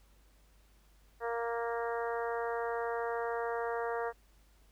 harmonic tone, 233.1 Hz, A#3, in tune, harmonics 2 / 3 / 4 / 5 / 6 / 7 / 8, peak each -35 / -39 / -41 / -43 / -45 / -46 / -47 dBFS, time 1.2-4.13 s, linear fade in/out 50 ms, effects added 50 Hz sine -62 dBFS peak until 4.71 s + pink hiss -69 dBFS RMS until 4.71 s

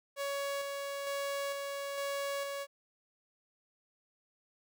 sawtooth tone with tremolo, 560 Hz, C#5, 18 cents sharp, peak -30 dBFS, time 0.16-2.67 s, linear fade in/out 50 ms, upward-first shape square, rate 1.1 Hz, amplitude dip 30%, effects none

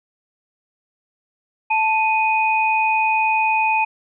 sine tone pair together, 880 / 2489 Hz, A5 / D#7, 0 / 0 cents, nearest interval octave + tritone, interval 1800 cents, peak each -17 / -19 dBFS, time 1.7-3.85 s, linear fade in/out 10 ms, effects none

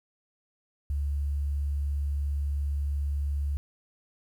sine tone, 71.4 Hz, D2, 48 cents flat, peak -26 dBFS, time 0.9-3.57 s, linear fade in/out 0 ms, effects 10-bit

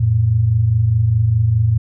sine tone pair together, 88.53 / 113.4 Hz, F2 / A#2, +24 / -47 cents, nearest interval major third, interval 429 cents, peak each -19 / -12 dBFS, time 0-1.78 s, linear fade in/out 10 ms, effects none

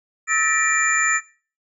sine tone cluster, 1297 / 1778 / 1922 / 2362 / 7090 Hz, E6 / A6 / B6 / D7 / A8, -28 / +18 / -48 / +9 / +12 cents, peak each -23 dBFS, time 0.27-1.21 s, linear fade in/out 50 ms, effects noise-tail reverb RT60 0.4 s tail -20 dB re dry

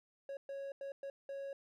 triangle tone bursts at uneven times, 552 Hz, C#5, 7 cents flat, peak -39 dBFS, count 5, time 0.29-0.37 / 0.49-0.72 / 0.81-0.92 / 1.03-1.1 / 1.29-1.53 s, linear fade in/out 2 ms, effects none

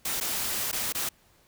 white noise with dropouts, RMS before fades -30 dBFS, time 0.05-1.09 s, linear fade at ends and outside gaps 5 ms, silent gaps 0.202-0.209 / 0.716-0.727 / 0.925-0.948 s, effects pink hiss -62 dBFS RMS until 1.47 s

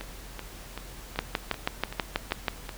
two click trains, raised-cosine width 0.3 ms, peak -20 / -9 dBFS, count 8 / 9, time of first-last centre 0.01-2.692 / 1.19-2.482 s, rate 2.61 / 6.19 Hz, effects added 44 Hz sine -44 dBFS peak until 2.77 s + pink hiss -46 dBFS RMS until 2.77 s

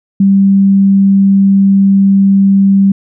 sine tone, 196 Hz, G3, in tune, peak -4 dBFS, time 0.2-2.92 s, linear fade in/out 5 ms, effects none

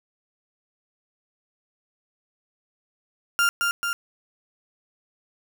35% pulse tone with echo, 1396.9 Hz, F6, in tune, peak -16 dBFS, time 3.39-3.49 s, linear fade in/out 0 ms, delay 220 ms, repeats 2, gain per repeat -3 dB, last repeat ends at 3.93 s, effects none

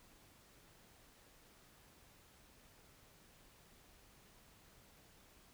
silence, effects pink hiss -65 dBFS RMS until 5.53 s

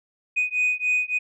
sine beating tone pair, 2489 / 2492.5 Hz, D#7 / D#7, 0 / +2 cents, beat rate 3.5 Hz, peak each -22 dBFS, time 0.36-1.19 s, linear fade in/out 20 ms, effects tanh soft clip ceiling -16 dBFS

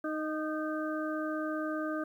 harmonic tone with a mistuned harmonic, 310 Hz, D#4, 6 cents flat, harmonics 1 / 2 / 4 / 5, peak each -34 / -37 / -40 / -41 dBFS, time 0.04-2.04 s, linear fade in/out 5 ms, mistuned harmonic 4, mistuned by -21 cents, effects 11-bit

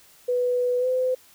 sine tone with pitch glide, 493.9 to 510.4 Hz, B4 to C5, 0 to -43 cents, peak -20 dBFS, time 0.28-1.15 s, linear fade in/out 10 ms, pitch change +57 cents, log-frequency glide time 0.79-0.87 s, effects white hiss -54 dBFS RMS until 1.34 s

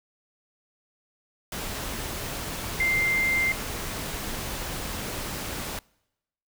sine tone in noise, 2093 Hz, C7, in tune, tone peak -21 dBFS, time 2.8-3.52 s, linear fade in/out 2 ms, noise pink, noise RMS -33 dBFS, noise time 1.52-5.79 s, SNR +9 dB, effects noise-tail reverb RT60 0.9 s tail -26 dB re dry

